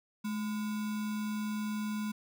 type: tone with sample-and-hold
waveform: sine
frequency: 212.6 Hz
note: G#3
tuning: 41 cents sharp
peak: -32 dBFS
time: 0.24-2.12 s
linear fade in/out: 10 ms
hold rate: 1225 Hz
effects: none